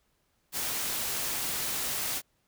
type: noise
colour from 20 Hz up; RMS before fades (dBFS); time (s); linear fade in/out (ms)
white; -32; 0.52-2.22; 50
effects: pink hiss -73 dBFS RMS until 2.47 s